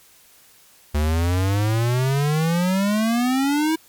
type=exponential sweep; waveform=square; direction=up; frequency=73 to 325 Hz; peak=-18 dBFS; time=0.94-3.76 s; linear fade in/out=10 ms; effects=white hiss -52 dBFS RMS until 3.88 s + MP3 96 kbps